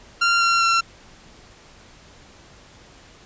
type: tone with pitch steps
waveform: sawtooth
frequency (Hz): 1384 / 1371.3 / 1358.7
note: F6 / F6 / F6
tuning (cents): -16 / -32 / -48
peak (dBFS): -12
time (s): 0.21-0.81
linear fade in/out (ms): 10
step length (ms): 200
effects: pink hiss -48 dBFS RMS until 3.25 s + resampled to 16000 Hz